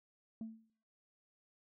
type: tone with exponential decay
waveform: sine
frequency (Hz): 223.4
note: A3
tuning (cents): +27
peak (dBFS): -36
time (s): 0.41-0.7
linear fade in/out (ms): 2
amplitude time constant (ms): 63
effects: noise-tail reverb RT60 0.6 s tail -24 dB re dry + tanh soft clip ceiling -38 dBFS